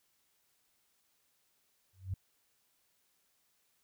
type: tone with exponential growth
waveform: sine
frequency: 94.2 Hz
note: F#2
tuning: 32 cents sharp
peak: -30 dBFS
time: 1.93-2.14 s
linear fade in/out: 5 ms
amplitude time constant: 45 ms
effects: white hiss -75 dBFS RMS until 3.83 s